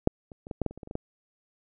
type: clicks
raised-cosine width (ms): 2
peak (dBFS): -6 / -30 / -28 / -20 / -13 / -14 / -30 / -29 / -27 / -30 / -24 / -17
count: 12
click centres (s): 0.074 / 0.318 / 0.469 / 0.512 / 0.617 / 0.663 / 0.71 / 0.776 / 0.832 / 0.874 / 0.911 / 0.954
effects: none